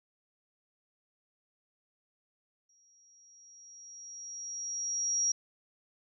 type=tone with exponential growth; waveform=sine; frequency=5670 Hz; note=F8; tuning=25 cents sharp; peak=-25 dBFS; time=2.69-5.32 s; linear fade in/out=5 ms; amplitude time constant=570 ms; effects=none